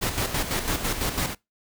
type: noise with tremolo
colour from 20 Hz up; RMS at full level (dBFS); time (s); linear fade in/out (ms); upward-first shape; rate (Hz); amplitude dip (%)
pink; -25; 0.01-1.35; 20; square; 6; 55
effects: noise-tail reverb RT60 0.2 s tail -23 dB re dry